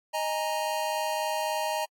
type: chord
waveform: square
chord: D# suspended fourth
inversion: none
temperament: just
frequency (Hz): 622.3 / 829.7 / 933.4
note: D#5 / G#5 / A#5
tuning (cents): 0 / -2 / +2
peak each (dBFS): -32 / -34 / -32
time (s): 0.13-1.86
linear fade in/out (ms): 20
effects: AAC 64 kbps